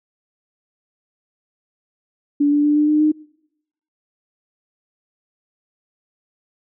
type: tone with pitch steps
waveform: sine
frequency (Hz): 288.9 / 292.3 / 295.7 / 299.1 / 302.6 / 306.1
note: D4 / D4 / D4 / D4 / D#4 / D#4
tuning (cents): -28 / -8 / +12 / +32 / -48 / -28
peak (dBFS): -12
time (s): 2.4-3.12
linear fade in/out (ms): 10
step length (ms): 120
effects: noise-tail reverb RT60 0.8 s tail -23 dB re dry